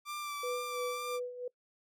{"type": "tone with vibrato", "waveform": "sawtooth", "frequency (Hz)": 1174.7, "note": "D6", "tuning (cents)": 0, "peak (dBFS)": -34, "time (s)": [0.05, 1.2], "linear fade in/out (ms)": 50, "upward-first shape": "sine", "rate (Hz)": 2.2, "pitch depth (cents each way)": 22}
{"type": "tone with tremolo", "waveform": "sine", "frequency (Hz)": 493.9, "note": "B4", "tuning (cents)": 0, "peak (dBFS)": -33, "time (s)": [0.43, 1.48], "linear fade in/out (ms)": 5, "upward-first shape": "sine", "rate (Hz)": 3, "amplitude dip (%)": 70}
{"effects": ["noise-tail reverb RT60 0.1 s tail -23 dB re dry"]}